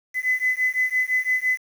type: beating tone pair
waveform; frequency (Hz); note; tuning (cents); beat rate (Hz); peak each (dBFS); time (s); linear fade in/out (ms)
sine; 2013 / 2018.9; B6 / B6; +33 / +38; 5.9; -22; 0.14-1.59; 50
effects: tanh soft clip ceiling -12 dBFS + 7-bit